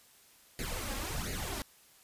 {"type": "noise with flanger", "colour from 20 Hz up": "pink", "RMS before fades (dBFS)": -37, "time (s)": [0.59, 1.62], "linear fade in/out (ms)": 0, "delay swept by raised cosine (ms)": [0.44, 3.74], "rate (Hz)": 1.4, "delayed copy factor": 0.85, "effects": ["white hiss -61 dBFS RMS until 2.03 s", "resampled to 32000 Hz"]}